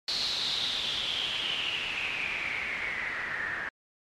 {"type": "noise with low-pass filter sweep", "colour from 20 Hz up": "white", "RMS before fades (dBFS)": -32, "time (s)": [0.08, 3.69], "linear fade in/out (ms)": 2, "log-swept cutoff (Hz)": [4300, 1700], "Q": 7.9, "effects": ["MP3 64 kbps"]}